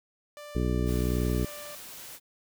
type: tone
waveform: sawtooth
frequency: 590 Hz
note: D5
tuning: 8 cents sharp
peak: -38 dBFS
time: 0.37-1.75 s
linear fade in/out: 0 ms
type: harmonic tone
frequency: 61.4 Hz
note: B1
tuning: 9 cents flat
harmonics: 1 / 2 / 3 / 4 / 5 / 6 / 7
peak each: -28 / -31 / -33 / -34 / -35 / -36 / -36 dBFS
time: 0.55-1.45 s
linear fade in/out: 5 ms
type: noise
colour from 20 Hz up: white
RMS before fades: -44 dBFS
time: 0.85-2.2 s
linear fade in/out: 50 ms
effects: none